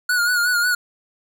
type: tone with vibrato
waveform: square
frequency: 1446 Hz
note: F#6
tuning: 40 cents flat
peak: -17 dBFS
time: 0.09-0.75 s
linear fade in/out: 5 ms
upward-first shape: sine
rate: 5.5 Hz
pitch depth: 51 cents each way
effects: none